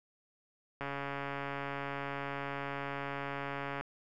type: click train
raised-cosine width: 0.5 ms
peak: -23 dBFS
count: 421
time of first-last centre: 0.81-3.81 s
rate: 140 Hz
effects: none